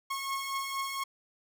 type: beating tone pair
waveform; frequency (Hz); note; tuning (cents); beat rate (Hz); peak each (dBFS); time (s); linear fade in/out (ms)
sawtooth; 1087 / 1091.3; C#6 / C#6; -34 / -27; 4.3; -35 / -30; 0.1-1.04; 10
effects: none